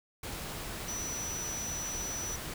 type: tone in noise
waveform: sine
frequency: 5920 Hz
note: F#8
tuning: in tune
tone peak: -36 dBFS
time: 0.88-2.36 s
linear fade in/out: 5 ms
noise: pink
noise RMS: -40 dBFS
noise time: 0.23-2.54 s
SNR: +1 dB
effects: none